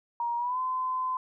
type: tone with pitch glide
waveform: sine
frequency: 945 to 1024.6 Hz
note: A#5 to C6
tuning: +23 to -37 cents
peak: -27 dBFS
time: 0.2-1.17 s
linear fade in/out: 2 ms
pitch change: +140 cents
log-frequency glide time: 0.37-0.59 s
effects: none